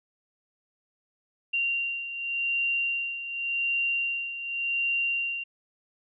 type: beating tone pair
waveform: sine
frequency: 2767 / 2767.88 Hz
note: F7 / F7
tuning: -17 / -16 cents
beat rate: 0.88 Hz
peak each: -33 / -27 dBFS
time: 1.53-5.44 s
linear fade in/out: 10 ms
effects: none